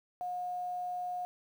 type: tone with quantisation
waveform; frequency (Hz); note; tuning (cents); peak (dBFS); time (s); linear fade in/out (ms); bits
sine; 720; F#5; -47; -34; 0.21-1.25; 0; 10
effects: none